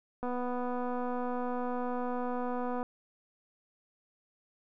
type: click train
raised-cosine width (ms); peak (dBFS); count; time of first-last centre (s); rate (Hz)
1; -23; 643; 0.23-2.829; 247
effects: none